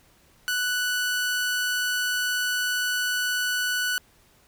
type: tone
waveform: sawtooth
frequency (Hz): 1483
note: F#6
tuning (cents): +4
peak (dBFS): -20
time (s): 0.48-3.98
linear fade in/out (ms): 0
effects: pink hiss -59 dBFS RMS until 4.47 s